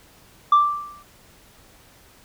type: tone with exponential decay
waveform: sine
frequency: 1174.7 Hz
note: D6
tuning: in tune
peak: -7 dBFS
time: 0.52-1.03 s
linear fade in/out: 5 ms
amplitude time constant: 110 ms
effects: tanh soft clip ceiling -9 dBFS + pink hiss -52 dBFS RMS until 2.24 s